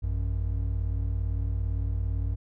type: tone pair together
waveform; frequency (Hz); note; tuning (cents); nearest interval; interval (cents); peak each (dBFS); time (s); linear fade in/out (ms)
triangle; 55.3 / 93; A1 / F#2; +9 / +9; major sixth; 900; -26 / -27; 0.02-2.36; 20
effects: none